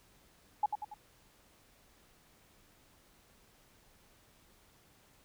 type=tone with echo; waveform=sine; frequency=840 Hz; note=G#5; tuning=19 cents sharp; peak=-25 dBFS; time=0.63-0.66 s; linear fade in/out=5 ms; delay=94 ms; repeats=3; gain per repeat=-6 dB; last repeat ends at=0.942 s; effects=pink hiss -65 dBFS RMS until 5.24 s